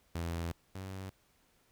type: tone pair in turn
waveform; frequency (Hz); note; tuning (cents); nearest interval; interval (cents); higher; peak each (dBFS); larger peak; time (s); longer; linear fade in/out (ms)
sawtooth; 84.2 / 95.28; E2 / G2; +37 / -49; major second; 214; second; -31 / -37; first; 0.15-0.52 / 0.75-1.1; first; 5
effects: pink hiss -70 dBFS RMS until 1.71 s